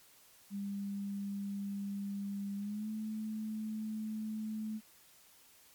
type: tone with pitch glide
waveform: sine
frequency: 200 to 216.8 Hz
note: G3 to A3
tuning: +35 to -25 cents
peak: -36 dBFS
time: 0.5-4.81 s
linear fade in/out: 50 ms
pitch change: +140 cents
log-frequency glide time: 2.57-2.89 s
effects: white hiss -62 dBFS RMS until 5.74 s + MP3 96 kbps